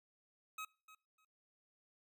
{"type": "tone with echo", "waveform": "25% pulse", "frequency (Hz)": 1273, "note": "D#6", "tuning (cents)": 39, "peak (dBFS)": -39, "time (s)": [0.58, 0.65], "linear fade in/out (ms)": 5, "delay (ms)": 300, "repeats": 2, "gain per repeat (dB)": -15, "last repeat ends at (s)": 1.25, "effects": ["noise-tail reverb RT60 0.4 s tail -24 dB re dry"]}